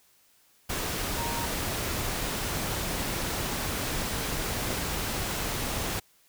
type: tone in noise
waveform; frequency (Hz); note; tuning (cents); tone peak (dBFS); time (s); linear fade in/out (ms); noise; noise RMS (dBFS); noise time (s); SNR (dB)
sine; 932.3; A#5; 0; -34; 1.17-1.46; 10; pink; -31; 0.69-6; -6
effects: white hiss -63 dBFS RMS until 6.28 s